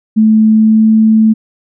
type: tone with pitch glide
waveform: sine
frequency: 218.1 to 219.6 Hz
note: A3 to A3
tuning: -15 to -3 cents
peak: -4 dBFS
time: 0.16-1.34 s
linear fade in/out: 20 ms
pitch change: +12 cents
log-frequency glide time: 0.51-0.89 s
effects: none